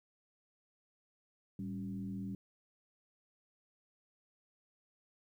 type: tone with frequency modulation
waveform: sine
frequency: 193.4 Hz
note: G3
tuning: 23 cents flat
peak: -38 dBFS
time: 1.59-2.35 s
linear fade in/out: 2 ms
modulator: 84.4 Hz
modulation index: 0.82
effects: 12-bit